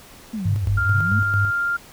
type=linear two-way sweep; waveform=sine; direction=down then up; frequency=232.8 to 35.55 to 232.8 Hz; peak=-24 dBFS; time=0.33-1.2 s; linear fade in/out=10 ms; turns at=0.74 s
type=tone with tremolo; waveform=sine; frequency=100.4 Hz; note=G2; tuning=42 cents sharp; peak=-17 dBFS; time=0.45-1.51 s; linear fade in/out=10 ms; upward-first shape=square; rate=4.5 Hz; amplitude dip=60%
type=tone; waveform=sine; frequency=1396.9 Hz; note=F6; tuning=in tune; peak=-19 dBFS; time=0.77-1.77 s; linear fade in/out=10 ms
effects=pink hiss -45 dBFS RMS until 1.92 s